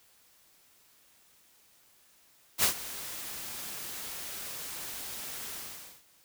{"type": "noise with ADSR envelope", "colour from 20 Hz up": "white", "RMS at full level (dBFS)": -23, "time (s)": [2.58, 6.04], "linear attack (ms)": 54, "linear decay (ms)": 100, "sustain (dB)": -17, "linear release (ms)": 510, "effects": ["white hiss -63 dBFS RMS until 6.24 s"]}